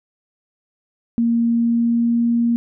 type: tone with pitch glide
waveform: sine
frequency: 233 to 234.9 Hz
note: A#3 to A#3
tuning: -1 to +13 cents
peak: -14 dBFS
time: 1.18-2.56 s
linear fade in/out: 0 ms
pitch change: +14 cents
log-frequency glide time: 1.46-2.26 s
effects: none